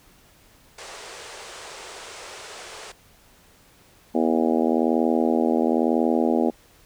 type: band-pass noise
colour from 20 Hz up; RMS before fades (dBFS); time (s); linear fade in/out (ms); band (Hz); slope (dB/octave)
pink; -40; 0.78-2.92; 5; 380 to 9200; 48
type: harmonic tone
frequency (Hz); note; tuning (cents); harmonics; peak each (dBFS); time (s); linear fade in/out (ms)
81; E2; -30; 3 / 4 / 5 / 6 / 7 / 8 / 9 / 10; -22 / -24 / -26 / -28 / -29 / -30 / -31 / -32; 4.14-6.51; 20
effects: pink hiss -55 dBFS RMS until 6.85 s